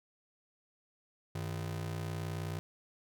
45% pulse ring-modulated tone, 125.6 Hz, B2, 30 cents sharp, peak -33 dBFS, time 1.35-2.59 s, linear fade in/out 0 ms, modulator 29.7 Hz, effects none

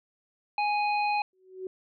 harmonic tone, 830.6 Hz, G#5, in tune, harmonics 1 / 3 / 5, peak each -25 / -31 / -40 dBFS, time 0.58-1.22 s, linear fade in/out 2 ms
sine tone with exponential growth, 374.1 Hz, F#4, 19 cents sharp, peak -30 dBFS, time 1.33-1.67 s, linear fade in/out 2 ms, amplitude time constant 73 ms
effects none

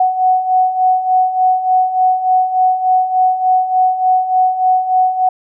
sine beating tone pair, 740 / 743.4 Hz, F#5 / F#5, 0 / +8 cents, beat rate 3.4 Hz, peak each -17 / -11 dBFS, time 0-5.29 s, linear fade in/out 5 ms, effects none

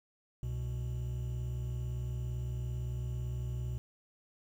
triangle tone pair together, 65.1 / 122.89 Hz, C2 / B2, -8 / -8 cents, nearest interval major seventh, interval 1100 cents, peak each -36 / -34 dBFS, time 0.43-3.78 s, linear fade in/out 0 ms, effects 10-bit

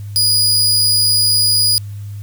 sawtooth tone, 4912 Hz, D#8, 23 cents flat, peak -8 dBFS, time 0.16-1.78 s, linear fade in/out 0 ms, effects added 102 Hz sine -25 dBFS peak until 2.22 s + white hiss -49 dBFS RMS until 2.22 s

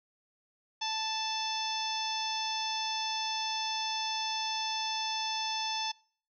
harmonic tone with a mistuned harmonic, 880 Hz, A5, in tune, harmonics 1 / 2 / 3 / 4 / 5 / 6 / 7, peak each -35 / -46 / -41 / -37 / -44 / -38 / -43 dBFS, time 0.81-5.92 s, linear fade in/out 10 ms, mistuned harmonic 4, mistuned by -16 cents, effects noise-tail reverb RT60 0.5 s tail -25 dB re dry

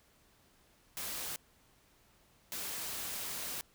white noise bursts at uneven times, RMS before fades -40 dBFS, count 2, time 0.97-1.36 / 2.52-3.61 s, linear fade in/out 0 ms, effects pink hiss -67 dBFS RMS until 3.74 s

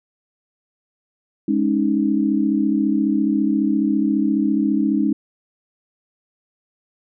sine chord, Ab suspended fourth, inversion none, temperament just, 207.7 / 276.9 / 311.5 Hz, Ab3 / Db4 / Eb4, 0 / -2 / +2 cents, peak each -20 dBFS, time 1.48-5.13 s, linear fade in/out 5 ms, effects none

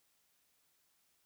silence, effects white hiss -75 dBFS RMS until 1.25 s

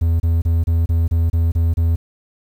triangle tone bursts, 83 Hz, E2, 12 cents sharp, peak -11 dBFS, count 9, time 0.01-1.96 s, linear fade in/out 10 ms, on 190 ms, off 30 ms, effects 8-bit

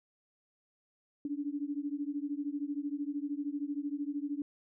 sine beating tone pair, 283 / 296 Hz, C#4 / D4, +36 / +14 cents, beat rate 13 Hz, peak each -36 / -37 dBFS, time 1.25-4.42 s, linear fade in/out 2 ms, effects none

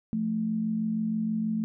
sine tone pair together, 173.69 / 220 Hz, F3 / A3, -9 / 0 cents, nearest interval major third, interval 409 cents, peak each -34 / -26 dBFS, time 0.13-1.64 s, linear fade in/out 0 ms, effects none

